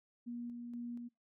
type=tone with tremolo; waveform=sine; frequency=239 Hz; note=A#3; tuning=43 cents sharp; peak=-40 dBFS; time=0.26-1.09 s; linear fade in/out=20 ms; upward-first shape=square; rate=2.1 Hz; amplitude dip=30%; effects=noise-tail reverb RT60 0.2 s tail -25 dB re dry